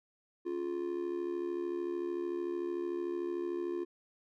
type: tone with amplitude modulation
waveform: triangle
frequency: 350 Hz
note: F4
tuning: 4 cents sharp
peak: -28 dBFS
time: 0.45-3.85 s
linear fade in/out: 20 ms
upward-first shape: sine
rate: 73.4 Hz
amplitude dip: 75%
effects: none